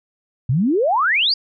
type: exponential sweep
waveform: sine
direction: up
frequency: 114.8 to 4978 Hz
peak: -14 dBFS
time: 0.49-1.34 s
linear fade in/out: 5 ms
effects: none